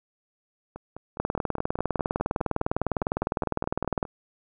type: two click trains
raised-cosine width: 1 ms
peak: -24 / -10 dBFS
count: 17 / 57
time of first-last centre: 0.76-4.052 / 1.2-4.028 s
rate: 4.86 / 19.8 Hz
effects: none